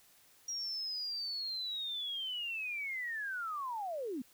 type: linear sweep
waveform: sine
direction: down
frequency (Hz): 5680 to 229.7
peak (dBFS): -36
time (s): 0.48-4.22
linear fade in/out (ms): 5
effects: white hiss -64 dBFS RMS until 4.33 s